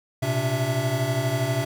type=tone cluster; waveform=square; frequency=117.5 / 129.9 / 292 / 662 Hz; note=A#2 / C3 / D4 / E5; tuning=+14 / -12 / -10 / +7 cents; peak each=-29 / -26 / -34 / -29 dBFS; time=0.22-1.65 s; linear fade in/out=10 ms; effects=none